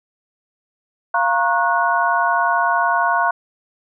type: tone cluster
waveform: sine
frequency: 694 / 939 / 1090 / 1467 Hz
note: F5 / A#5 / C#6 / F#6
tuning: -11 / +12 / -29 / -15 cents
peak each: -20 dBFS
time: 1.14-3.31 s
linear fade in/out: 5 ms
effects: none